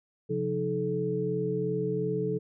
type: tone cluster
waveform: sine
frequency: 134.3 / 177.1 / 314.9 / 431.4 Hz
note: C3 / F3 / D#4 / A4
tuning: +46 / +24 / +21 / -34 cents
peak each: -34 / -33 / -37 / -29 dBFS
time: 0.29-2.39 s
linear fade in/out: 20 ms
effects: none